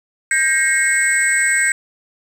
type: tone cluster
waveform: sine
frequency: 1595 / 1889 / 2172 / 8040 Hz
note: G6 / A#6 / C#7 / B8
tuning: +30 / +22 / -36 / +30 cents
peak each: -18 dBFS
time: 0.31-1.72 s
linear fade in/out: 2 ms
effects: tanh soft clip ceiling -6 dBFS + 7-bit